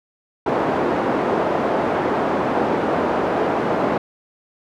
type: band-pass noise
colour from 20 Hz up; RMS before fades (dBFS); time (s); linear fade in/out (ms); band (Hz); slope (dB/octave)
pink; -20; 0.46-3.98; 5; 290 to 940; 12
effects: none